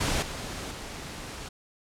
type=noise with level steps; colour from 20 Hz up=pink; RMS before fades=-27 / -36 / -39 dBFS; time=0-1.49 s; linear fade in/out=10 ms; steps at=0.22 / 0.71 s; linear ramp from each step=5 ms; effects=low-pass 9000 Hz 12 dB/octave